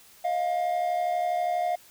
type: tone pair together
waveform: triangle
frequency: 634.7 / 707 Hz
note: D#5 / F5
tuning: +34 / +21 cents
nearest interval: major second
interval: 187 cents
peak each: -29 / -23 dBFS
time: 0.24-1.76 s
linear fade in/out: 10 ms
effects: white hiss -54 dBFS RMS until 1.9 s